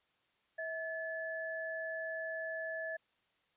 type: tone pair together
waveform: sine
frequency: 646.4 / 1724 Hz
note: E5 / A6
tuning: -34 / -36 cents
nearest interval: octave + perfect fourth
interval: 1698 cents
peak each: -40 / -40 dBFS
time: 0.58-2.97 s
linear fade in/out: 10 ms
effects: white hiss -75 dBFS RMS until 3.56 s + resampled to 8000 Hz